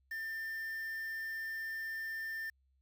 triangle tone with quantisation, 1792 Hz, A6, 31 cents sharp, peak -36 dBFS, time 0.11-2.5 s, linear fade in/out 5 ms, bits 9, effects added 66 Hz sine -70 dBFS peak until 2.81 s

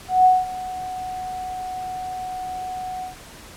sine tone with ADSR envelope, 740 Hz, F#5, in tune, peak -9 dBFS, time 0.08-3.16 s, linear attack 170 ms, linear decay 200 ms, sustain -18 dB, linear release 130 ms, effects pink hiss -42 dBFS RMS until 3.56 s + low-pass 12000 Hz 12 dB/octave

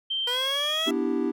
sine tone with pitch glide, 3136 to 3311 Hz, G7 to G#7, 0 to -6 cents, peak -25 dBFS, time 0.1-0.9 s, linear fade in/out 10 ms, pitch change +94 cents, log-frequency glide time 0.28-0.37 s
15% pulse linear sweep, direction up, 481.1 to 666 Hz, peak -23 dBFS, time 0.27-0.91 s, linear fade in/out 5 ms
triangle chord, E minor seventh, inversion second, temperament equal, 246.9 / 293.7 / 329.6 / 392 Hz, B3 / D4 / E4 / G4, 0 / 0 / 0 / 0 cents, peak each -27 dBFS, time 0.86-1.32 s, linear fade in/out 20 ms
effects none

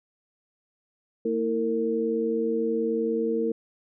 sine tone cluster, 227.2 / 326.1 / 456.7 Hz, A#3 / E4 / A#4, -44 / -19 / -36 cents, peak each -29 / -30 / -25 dBFS, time 1.25-3.52 s, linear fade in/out 5 ms, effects none

